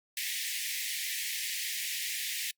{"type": "high-pass noise", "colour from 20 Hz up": "pink", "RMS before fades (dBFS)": -35, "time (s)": [0.17, 2.51], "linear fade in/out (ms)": 2, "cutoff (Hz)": 1800, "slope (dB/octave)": 96, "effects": ["noise-tail reverb RT60 0.1 s tail -26 dB re dry", "Opus 48 kbps"]}